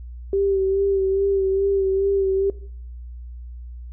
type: tone with vibrato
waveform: sine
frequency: 390 Hz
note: G4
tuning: 9 cents flat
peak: -17 dBFS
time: 0.33-2.5 s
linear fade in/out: 2 ms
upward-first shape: sine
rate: 2.4 Hz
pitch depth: 30 cents each way
effects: noise-tail reverb RT60 0.6 s tail -19 dB re dry + added 60 Hz sine -33 dBFS peak until 3.92 s